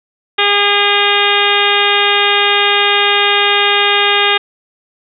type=harmonic tone; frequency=407 Hz; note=G#4; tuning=35 cents flat; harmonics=1 / 2 / 3 / 4 / 5 / 6 / 7 / 8 / 9; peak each=-18 / -18 / -18 / -18 / -18 / -18 / -18 / -18 / -18 dBFS; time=0.38-4.38 s; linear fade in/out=10 ms; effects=none